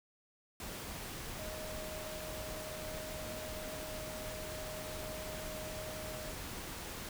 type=tone in noise; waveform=sine; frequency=622.3 Hz; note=D#5; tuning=in tune; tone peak=-45 dBFS; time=1.39-6.31 s; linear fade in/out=2 ms; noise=pink; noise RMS=-44 dBFS; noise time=0.6-7.09 s; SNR=-4 dB; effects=none